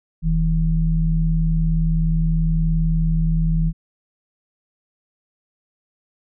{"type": "tone pair together", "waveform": "sine", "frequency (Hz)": [40.4, 161.6], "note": ["E1", "E3"], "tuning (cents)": [-34, -34], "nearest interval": "2 octaves", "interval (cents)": 2400, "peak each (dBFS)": -18, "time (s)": [0.22, 3.73], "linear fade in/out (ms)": 50, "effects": []}